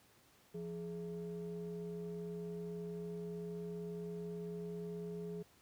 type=ring-modulated tone; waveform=triangle; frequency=123.47 Hz; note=B2; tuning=in tune; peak=-36 dBFS; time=0.54-5.43 s; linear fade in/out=10 ms; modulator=296 Hz; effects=pink hiss -67 dBFS RMS until 5.61 s + high-pass 80 Hz 12 dB/octave